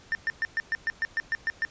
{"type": "tone bursts", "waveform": "triangle", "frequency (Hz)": 1800, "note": "A6", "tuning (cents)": 39, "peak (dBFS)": -22, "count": 11, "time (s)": [0.12, 1.65], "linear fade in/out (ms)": 0, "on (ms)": 30, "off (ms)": 120, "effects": ["pink hiss -53 dBFS RMS until 1.7 s", "resampled to 16000 Hz"]}